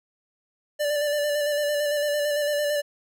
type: tone with vibrato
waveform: square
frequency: 587.3 Hz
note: D5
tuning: in tune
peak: -23 dBFS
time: 0.79-2.82 s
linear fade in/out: 20 ms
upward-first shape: square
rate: 8.9 Hz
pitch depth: 22 cents each way
effects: none